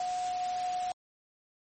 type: tone in noise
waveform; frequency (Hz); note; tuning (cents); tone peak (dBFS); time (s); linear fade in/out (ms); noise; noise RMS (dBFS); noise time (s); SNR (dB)
sine; 728; F#5; -28; -30; 0-0.92; 2; white; -43; 0-0.92; +10
effects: MP3 32 kbps